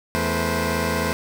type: tone cluster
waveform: 15% pulse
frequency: 82.7 / 218.2 / 486.4 / 522 Hz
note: E2 / A3 / B4 / C5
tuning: +6 / -14 / -26 / -4 cents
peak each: -19 / -20 / -23 / -20 dBFS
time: 0.15-1.13 s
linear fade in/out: 0 ms
effects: none